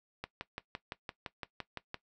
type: click train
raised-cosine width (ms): 0.3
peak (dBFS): -22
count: 11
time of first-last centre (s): 0.24-1.944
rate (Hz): 5.87
effects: noise-tail reverb RT60 0.1 s tail -17 dB re dry